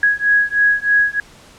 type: beating tone pair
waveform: sine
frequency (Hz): 1661.2 / 1664.4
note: G#6 / G#6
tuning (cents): 0 / +3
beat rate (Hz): 3.2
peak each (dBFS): -15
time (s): 0.03-1.2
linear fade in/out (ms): 2
effects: pink hiss -44 dBFS RMS until 1.58 s + low-pass 9000 Hz 12 dB/octave